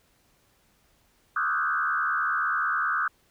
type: tone with frequency modulation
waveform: sine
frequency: 1367 Hz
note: F6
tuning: 37 cents flat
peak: -23 dBFS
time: 1.36-3.08 s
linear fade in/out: 5 ms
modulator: 74.8 Hz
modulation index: 2.8
effects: pink hiss -65 dBFS RMS until 3.3 s